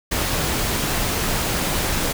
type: noise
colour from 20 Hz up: pink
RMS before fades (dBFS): -22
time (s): 0.11-2.13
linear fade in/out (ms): 10
effects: none